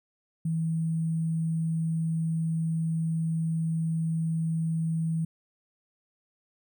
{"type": "tone with sample-and-hold", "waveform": "sine", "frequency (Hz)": 162.6, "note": "E3", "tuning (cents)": -23, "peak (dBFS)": -25, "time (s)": [0.45, 5.25], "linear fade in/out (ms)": 5, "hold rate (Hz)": 8820, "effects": []}